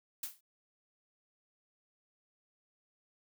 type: noise with exponential decay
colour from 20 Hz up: blue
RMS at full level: -35 dBFS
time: 0.23-0.41 s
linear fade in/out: 5 ms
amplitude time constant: 38 ms
effects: none